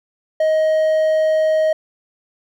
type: tone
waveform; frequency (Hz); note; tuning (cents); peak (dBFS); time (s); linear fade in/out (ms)
triangle; 628; D#5; +16; -11; 0.4-1.73; 5
effects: none